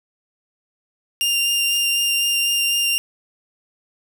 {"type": "tone with vibrato", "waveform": "sawtooth", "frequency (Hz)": 2794, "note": "F7", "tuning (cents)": 0, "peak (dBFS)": -14, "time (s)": [1.21, 2.98], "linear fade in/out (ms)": 0, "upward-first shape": "sine", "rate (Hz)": 4, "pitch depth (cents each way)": 9}
{"type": "noise with exponential growth", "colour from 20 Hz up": "blue", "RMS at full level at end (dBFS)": -34, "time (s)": [1.47, 1.77], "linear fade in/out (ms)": 0, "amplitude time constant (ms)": 65}
{"effects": []}